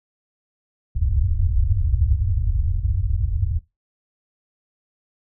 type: low-pass noise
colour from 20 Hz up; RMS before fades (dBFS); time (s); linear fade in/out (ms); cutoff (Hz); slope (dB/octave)
white; -20; 0.95-3.59; 10; 100; 48
effects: noise-tail reverb RT60 0.2 s tail -17 dB re dry